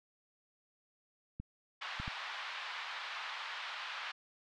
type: clicks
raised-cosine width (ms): 5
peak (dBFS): -29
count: 3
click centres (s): 1.4 / 2 / 2.079
type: band-pass noise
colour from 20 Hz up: pink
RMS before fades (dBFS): -43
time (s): 1.81-4.12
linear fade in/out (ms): 10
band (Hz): 920 to 3900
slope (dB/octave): 24
effects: none